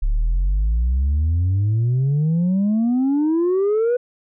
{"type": "exponential sweep", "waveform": "sine", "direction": "up", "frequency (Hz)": [34.25, 498], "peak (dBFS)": -13, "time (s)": [0.02, 3.97], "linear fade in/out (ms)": 10, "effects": ["tanh soft clip ceiling -14 dBFS"]}